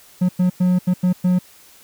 triangle tone bursts at uneven times, 181.2 Hz, F#3, 36 cents flat, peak -11 dBFS, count 6, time 0.21-0.29 / 0.39-0.5 / 0.6-0.79 / 0.87-0.94 / 1.03-1.13 / 1.24-1.39 s, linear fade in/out 10 ms, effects white hiss -48 dBFS RMS until 1.83 s

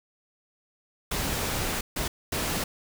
pink noise bursts at uneven times, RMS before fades -29 dBFS, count 3, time 1.11-1.81 / 1.96-2.08 / 2.32-2.64 s, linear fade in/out 5 ms, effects none

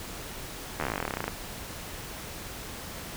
slowing click train, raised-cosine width 0.5 ms, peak -14 dBFS, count 22, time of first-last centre 0.8-1.28 s, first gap 12 ms, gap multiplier 1.06, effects pink hiss -40 dBFS RMS until 3.16 s

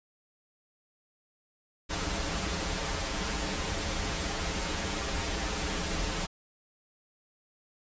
pink noise with comb filter, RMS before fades -32 dBFS, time 1.89-6.27 s, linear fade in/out 20 ms, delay 8.2 ms, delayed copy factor -0.9, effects resampled to 16000 Hz

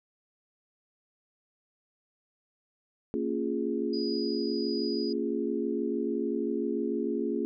sine chord, Bb minor seventh, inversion none, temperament equal with one note detuned, 230.1 / 277.2 / 349.2 / 415.3 Hz, Bb3 / Db4 / F4 / Ab4, -22 / 0 / 0 / 0 cents, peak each -33 dBFS, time 3.14-7.45 s, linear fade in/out 0 ms
sine tone with tremolo, 4927 Hz, D#8, 18 cents flat, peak -36 dBFS, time 3.93-5.13 s, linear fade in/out 5 ms, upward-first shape triangle, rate 1.4 Hz, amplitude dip 30%
effects none

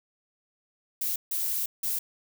violet noise bursts at uneven times, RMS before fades -29 dBFS, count 3, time 1.01-1.16 / 1.31-1.66 / 1.83-1.99 s, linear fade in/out 5 ms, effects none

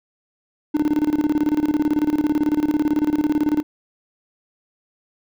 triangle tone with tremolo, 300.3 Hz, D4, 39 cents sharp, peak -12 dBFS, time 0.74-3.63 s, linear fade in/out 10 ms, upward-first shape square, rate 18 Hz, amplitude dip 80%, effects none

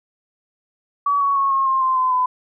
sine tone with pitch steps, 1138 / 1118.4 / 1099.2 / 1080.4 / 1061.8 / 1043.6 / 1025.6 / 1008 Hz, C#6 / C#6 / C#6 / C#6 / C6 / C6 / C6 / B5, +45 / +15 / -15 / -45 / +25 / -5 / -35 / +35 cents, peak -15 dBFS, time 1.06-2.26 s, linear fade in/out 5 ms, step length 150 ms, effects none

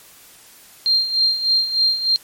sine tone with tremolo, 4186 Hz, C8, in tune, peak -12 dBFS, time 0.86-2.16 s, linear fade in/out 0 ms, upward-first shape sine, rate 3.3 Hz, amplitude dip 70%, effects white hiss -46 dBFS RMS until 2.23 s + MP3 64 kbps

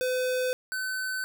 square tone pair in turn, 507 / 1519.3 Hz, B4 / F#6, +45 / +45 cents, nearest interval octave + perfect fifth, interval 1900 cents, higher second, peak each -26 / -30 dBFS, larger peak first, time 0.01-0.53 / 0.72-1.24 s, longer neither, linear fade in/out 0 ms, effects none

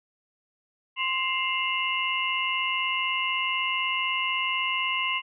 sine tone cluster, 1046 / 2107 / 2710 / 2894 Hz, C6 / C7 / E7 / F#7, -1 / +12 / +47 / -39 cents, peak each -30 dBFS, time 0.96-5.22 s, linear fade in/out 50 ms, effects none

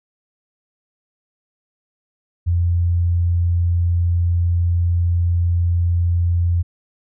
sine tone, 86.5 Hz, F2, 16 cents flat, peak -14 dBFS, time 2.46-6.63 s, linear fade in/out 20 ms, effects none

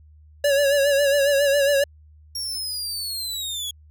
square tone with vibrato, 564 Hz, C#5, 30 cents sharp, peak -17 dBFS, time 0.44-1.84 s, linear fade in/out 5 ms, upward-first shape sine, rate 7.3 Hz, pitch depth 54 cents each way
sawtooth linear sweep, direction down, 5588 to 3322 Hz, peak -24 dBFS, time 2.35-3.71 s, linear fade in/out 5 ms
effects added 76 Hz sine -47 dBFS peak until 3.9 s

